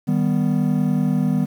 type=chord; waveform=triangle; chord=Eb augmented; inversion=none; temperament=equal; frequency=155.56 / 196 / 246.9 Hz; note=Eb3 / G3 / B3; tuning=0 / 0 / 0 cents; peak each=-19 dBFS; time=0.07-1.46 s; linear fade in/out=20 ms; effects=8-bit